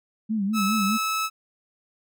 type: tone with vibrato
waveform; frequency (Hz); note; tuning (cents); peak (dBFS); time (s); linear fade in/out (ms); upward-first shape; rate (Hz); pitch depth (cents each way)
sine; 207.6; G#3; 0; -22; 0.29-0.98; 20; sine; 4.9; 120
type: tone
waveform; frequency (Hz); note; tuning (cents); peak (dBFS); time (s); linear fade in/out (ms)
sawtooth; 1300; E6; -24; -20; 0.53-1.3; 50
effects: none